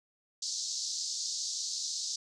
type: band-pass noise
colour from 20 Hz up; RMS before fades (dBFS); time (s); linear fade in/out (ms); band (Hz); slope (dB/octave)
white; -36; 0.42-2.16; 5; 4100 to 6900; 48
effects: none